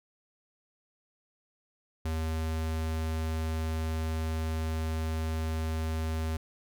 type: tone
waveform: square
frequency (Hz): 79.9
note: D#2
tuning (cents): +47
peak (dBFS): -30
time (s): 2.05-6.37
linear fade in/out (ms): 5
effects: none